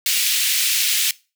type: high-pass noise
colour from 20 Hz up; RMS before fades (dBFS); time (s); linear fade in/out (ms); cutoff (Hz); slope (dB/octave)
pink; -19; 0.06-1.11; 2; 2400; 24
effects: noise-tail reverb RT60 0.3 s tail -21 dB re dry